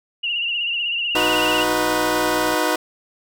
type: tone with vibrato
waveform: sine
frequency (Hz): 2813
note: F7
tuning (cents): +12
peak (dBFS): -20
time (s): 0.23-1.64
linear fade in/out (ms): 10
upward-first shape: triangle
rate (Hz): 16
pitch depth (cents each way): 75
type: chord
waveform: 15% pulse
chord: B major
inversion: first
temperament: equal with one note detuned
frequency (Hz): 311.1 / 364.3 / 493.9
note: D#4 / F#4 / B4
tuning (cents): 0 / -27 / 0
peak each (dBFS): -15 / -17 / -16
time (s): 1.15-2.76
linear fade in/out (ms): 5
type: click train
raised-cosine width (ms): 2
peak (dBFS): -24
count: 85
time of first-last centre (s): 1.15-2.541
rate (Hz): 60.4
effects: none